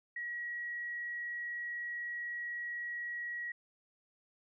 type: tone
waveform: sine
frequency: 1912 Hz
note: A#6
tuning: 43 cents sharp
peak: -37 dBFS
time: 0.16-3.52 s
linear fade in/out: 5 ms
effects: none